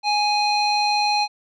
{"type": "tone with low-pass filter", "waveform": "square", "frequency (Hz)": 830.6, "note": "G#5", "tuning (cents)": 0, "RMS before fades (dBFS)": -20, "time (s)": [0.03, 1.28], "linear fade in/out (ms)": 50, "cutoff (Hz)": 4200, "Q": 3.2, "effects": []}